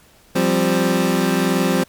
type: chord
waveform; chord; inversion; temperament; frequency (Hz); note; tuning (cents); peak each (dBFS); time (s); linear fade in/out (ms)
25% pulse; F suspended second; none; equal; 174.61 / 196 / 261.6; F3 / G3 / C4; 0 / 0 / 0; -16; 0.35-1.84; 10
effects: pink hiss -51 dBFS RMS until 1.88 s + MP3 96 kbps